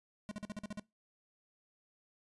square tone bursts, 210 Hz, G#3, 19 cents sharp, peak -40 dBFS, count 8, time 0.29-0.796 s, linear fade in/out 0 ms, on 23 ms, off 46 ms, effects noise-tail reverb RT60 0.2 s tail -21 dB re dry + resampled to 24000 Hz

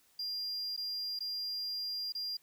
triangle tone with dropouts, 4800 Hz, D8, 37 cents sharp, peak -34 dBFS, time 0.19-2.37 s, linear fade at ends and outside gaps 5 ms, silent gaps 0.765-0.775 / 1.191-1.205 / 2.123-2.15 s, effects white hiss -68 dBFS RMS until 2.42 s

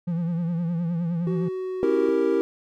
triangle tone with vibrato, 170 Hz, F3, 46 cents flat, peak -21 dBFS, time 0.07-1.49 s, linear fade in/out 10 ms, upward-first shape triangle, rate 9.7 Hz, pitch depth 83 cents each way
triangle tone with pitch glide, 375 to 372 Hz, F#4 to F#4, +23 to +9 cents, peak -25 dBFS, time 1.27-2.09 s, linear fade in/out 0 ms, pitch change -14 cents, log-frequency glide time 1.42-1.73 s
triangle chord, C# diminished seventh, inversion none, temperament equal with one note detuned, 272.1 / 329.6 / 392 / 466.2 Hz, C#4 / E4 / G4 / Bb4, -32 / 0 / 0 / 0 cents, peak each -27 / -23 / -21 / -22 dBFS, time 1.83-2.41 s, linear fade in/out 0 ms
effects none

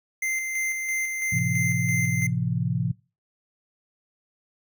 square tone with tremolo, 2083 Hz, C7, 8 cents flat, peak -25 dBFS, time 0.22-2.27 s, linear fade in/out 5 ms, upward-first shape square, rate 3 Hz, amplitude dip 35%
sine chord, F major, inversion first, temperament equal with one note detuned, 110 / 130.81 / 170.53 Hz, A2 / C3 / F3, 0 / 0 / -41 cents, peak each -28 / -26 / -27 dBFS, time 1.32-2.92 s, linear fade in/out 10 ms
effects noise-tail reverb RT60 0.3 s tail -22 dB re dry

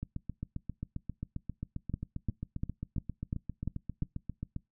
two click trains, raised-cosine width 5 ms, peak -20 / -24 dBFS, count 7 / 35, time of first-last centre 1.94-4.023 / 0.03-4.563 s, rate 2.88 / 7.5 Hz, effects noise-tail reverb RT60 0.2 s tail -23 dB re dry

